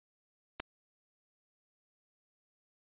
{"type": "clicks", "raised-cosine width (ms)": 0.3, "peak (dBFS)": [-26, -20], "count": 2, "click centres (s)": [0.598, 0.601], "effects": ["resampled to 8000 Hz"]}